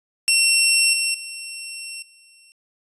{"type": "tone with level steps", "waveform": "15% pulse", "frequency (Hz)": 2720, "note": "F7", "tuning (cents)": -46, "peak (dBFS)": [-7, -12, -24, -42], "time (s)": [0.28, 2.52], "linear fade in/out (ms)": 0, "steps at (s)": [0.93, 1.14, 2.02], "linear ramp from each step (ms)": 5, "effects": ["resampled to 24000 Hz"]}